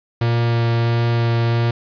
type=tone with vibrato; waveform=45% pulse; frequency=117 Hz; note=A#2; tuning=7 cents sharp; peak=-15 dBFS; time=0.21-1.71 s; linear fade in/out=5 ms; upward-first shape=sine; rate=1.5 Hz; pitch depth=8 cents each way; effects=resampled to 11025 Hz + 7-bit